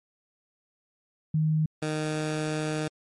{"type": "tone pair in turn", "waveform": ["sine", "15% pulse"], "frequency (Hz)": [156, 154.21], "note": ["D#3", "D#3"], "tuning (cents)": [5, -15], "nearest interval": "unison", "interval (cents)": 20, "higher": "first", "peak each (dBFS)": -21, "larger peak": "neither", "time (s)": [[1.34, 1.66], [1.82, 2.88]], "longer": "second", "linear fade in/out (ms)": 5, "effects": ["MP3 48 kbps"]}